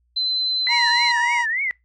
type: tone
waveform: sine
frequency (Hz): 4055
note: B7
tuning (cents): +45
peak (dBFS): -19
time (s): 0.16-1.12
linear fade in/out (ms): 10
type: tone with vibrato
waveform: sine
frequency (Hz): 1975.5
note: B6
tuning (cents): 0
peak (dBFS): -20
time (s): 0.67-1.71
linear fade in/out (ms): 0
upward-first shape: triangle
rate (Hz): 3.4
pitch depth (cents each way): 240
type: harmonic tone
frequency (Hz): 953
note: A#5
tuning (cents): +38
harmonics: 1 / 2 / 3 / 4 / 5 / 6 / 7 / 8 / 9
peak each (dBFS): -20 / -28 / -34 / -44 / -44 / -38 / -47 / -45 / -47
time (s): 0.68-1.46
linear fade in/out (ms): 50
effects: noise-tail reverb RT60 0.2 s tail -25 dB re dry + added 60 Hz sine -62 dBFS peak until 1.84 s